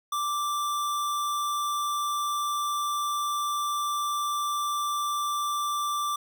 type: tone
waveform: square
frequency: 1174.7 Hz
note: D6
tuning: in tune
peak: -27 dBFS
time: 0.12-6.16 s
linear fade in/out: 5 ms
effects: none